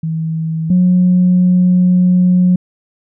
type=tone pair in turn; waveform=sine; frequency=161.1 / 180.83 Hz; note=E3 / F#3; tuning=-39 / -39 cents; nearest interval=major second; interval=200 cents; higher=second; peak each=-15 / -6 dBFS; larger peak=second; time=0.03-0.7 / 0.7-2.56 s; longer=second; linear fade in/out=5 ms; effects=tanh soft clip ceiling -3 dBFS